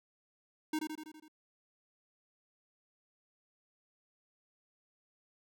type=tone with echo; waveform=square; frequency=310 Hz; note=D#4; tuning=6 cents flat; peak=-32 dBFS; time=0.73-0.79 s; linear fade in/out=5 ms; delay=82 ms; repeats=6; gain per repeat=-4 dB; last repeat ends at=1.282 s; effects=none